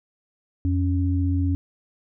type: tone pair together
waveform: sine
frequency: 87.31 / 277.2 Hz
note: F2 / C#4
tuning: 0 / 0 cents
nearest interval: octave + minor sixth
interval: 2000 cents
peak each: -20 / -25 dBFS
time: 0.65-1.55 s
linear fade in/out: 0 ms
effects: none